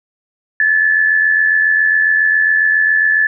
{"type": "tone with amplitude modulation", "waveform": "sine", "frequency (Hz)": 1735, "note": "A6", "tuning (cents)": -25, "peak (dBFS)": -7, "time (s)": [0.6, 3.27], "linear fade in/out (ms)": 2, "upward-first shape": "sine", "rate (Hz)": 87.3, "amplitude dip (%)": 55, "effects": []}